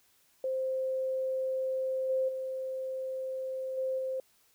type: tone with level steps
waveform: sine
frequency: 523.3 Hz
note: C5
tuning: in tune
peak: -29 / -26 / -33 / -29 / -31 dBFS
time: 0.44-4.2 s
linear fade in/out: 2 ms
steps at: 2.09 / 2.28 / 3.77 / 3.98 s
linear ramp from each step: 10 ms
effects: white hiss -67 dBFS RMS until 4.54 s